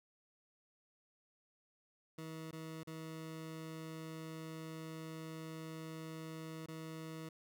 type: tone with dropouts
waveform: 20% pulse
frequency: 160 Hz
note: D#3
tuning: 49 cents sharp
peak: -40 dBFS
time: 2.18-7.29 s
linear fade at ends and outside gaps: 5 ms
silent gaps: 2.512-2.528 / 2.833-2.872 / 6.662-6.683 s
effects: none